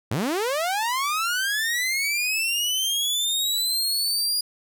sawtooth linear sweep, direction up, 90.2 to 4877 Hz, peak -19 dBFS, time 0.11-4.41 s, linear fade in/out 5 ms, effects none

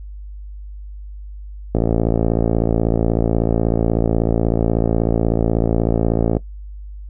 click train, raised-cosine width 2 ms, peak -3 dBFS, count 261, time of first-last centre 1.75-6.368 s, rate 56.3 Hz, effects noise-tail reverb RT60 0.1 s tail -18 dB re dry + added 50 Hz sine -30 dBFS peak until 7.09 s

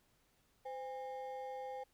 triangle ring-modulated tone, 663 Hz, E5, 10 cents sharp, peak -37 dBFS, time 0.65-1.84 s, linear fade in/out 10 ms, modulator 148 Hz, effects pink hiss -74 dBFS RMS until 1.93 s

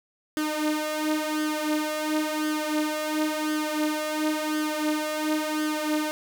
sawtooth tone with flanger, 306.2 Hz, D#4, 28 cents flat, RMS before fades -27 dBFS, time 0.37-6.11 s, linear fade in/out 0 ms, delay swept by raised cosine 0.61 to 4.81 ms, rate 0.95 Hz, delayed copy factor +0.7, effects none

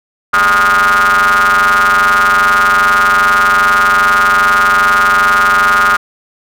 45% pulse ring-modulated tone, 92.5 Hz, F#2, in tune, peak -4 dBFS, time 0.33-5.97 s, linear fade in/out 10 ms, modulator 1330 Hz, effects none

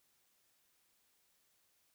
silence, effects white hiss -75 dBFS RMS until 1.94 s

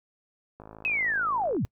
click train, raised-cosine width 1 ms, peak -30 dBFS, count 53, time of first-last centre 0.6-1.567 s, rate 53.8 Hz
sine linear sweep, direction down, 2600 to 74.2 Hz, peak -24 dBFS, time 0.85-1.65 s, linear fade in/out 0 ms
effects noise-tail reverb RT60 0.1 s tail -24 dB re dry

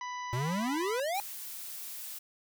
harmonic tone, 991 Hz, B5, 6 cents sharp, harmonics 1 / 2 / 3 / 4 / 5 / 6, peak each -37 / -43 / -52 / -55 / -57 / -52 dBFS, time 0.01-1 s, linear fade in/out 2 ms
square exponential sweep, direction up, 116.54 to 830.6 Hz, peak -31 dBFS, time 0.33-1.2 s, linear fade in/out 0 ms
blue noise, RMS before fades -42 dBFS, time 1.14-2.19 s, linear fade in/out 10 ms
effects none

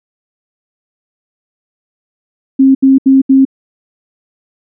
sine tone bursts, 267.8 Hz, C4, 40 cents sharp, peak -3 dBFS, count 4, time 2.59-3.452 s, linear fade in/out 10 ms, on 160 ms, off 74 ms, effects none

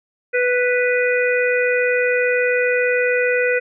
harmonic tone, 494.1 Hz, B4, 1 cent sharp, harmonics 1 / 3 / 4 / 5, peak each -17 / -22 / -23 / -24 dBFS, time 0.33-3.6 s, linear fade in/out 20 ms, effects none

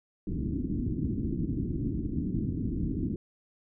white low-pass noise, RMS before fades -31 dBFS, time 0.27-3.16 s, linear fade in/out 2 ms, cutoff 320 Hz, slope 48 dB/octave, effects none

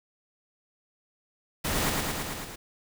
pink noise with echo, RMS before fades -29 dBFS, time 1.64-1.9 s, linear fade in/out 10 ms, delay 110 ms, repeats 6, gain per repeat -2 dB, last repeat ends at 2.56 s, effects none

